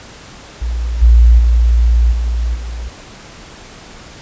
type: tone with level steps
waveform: sine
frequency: 58.27 Hz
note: A#1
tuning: in tune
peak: -15 / -3 / -7 / -13 / -21 dBFS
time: 0.61-2.89 s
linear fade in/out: 10 ms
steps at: 1.01 / 1.38 / 2.11 / 2.54 s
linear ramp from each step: 20 ms
effects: pink hiss -36 dBFS RMS until 4.21 s + resampled to 16000 Hz